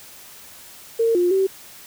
sine tone with pitch steps, 457.2 / 353.5 / 384.2 Hz, A#4 / F4 / G4, -34 / +21 / -35 cents, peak -15 dBFS, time 0.99-1.47 s, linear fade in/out 10 ms, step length 160 ms, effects white hiss -43 dBFS RMS until 1.86 s

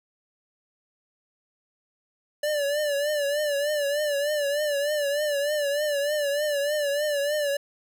square tone with vibrato, 583 Hz, D5, 13 cents flat, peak -24 dBFS, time 2.43-7.57 s, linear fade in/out 5 ms, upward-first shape triangle, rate 3.3 Hz, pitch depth 84 cents each way, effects none

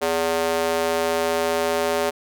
square tone with high-pass filter, 82.5 Hz, E2, 2 cents sharp, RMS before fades -22 dBFS, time 0.01-2.11 s, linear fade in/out 20 ms, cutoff 490 Hz, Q 2.1, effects none

